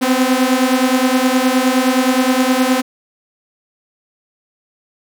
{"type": "beating tone pair", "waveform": "sawtooth", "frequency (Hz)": [252.3, 261.9], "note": ["B3", "C4"], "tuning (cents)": [37, 2], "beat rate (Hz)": 9.6, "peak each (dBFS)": -11, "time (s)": [0.01, 2.82], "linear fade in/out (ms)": 20, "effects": []}